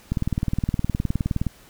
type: click train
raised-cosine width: 5 ms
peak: -10 dBFS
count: 27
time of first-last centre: 0.12-1.467 s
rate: 19.3 Hz
effects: pink hiss -51 dBFS RMS until 1.69 s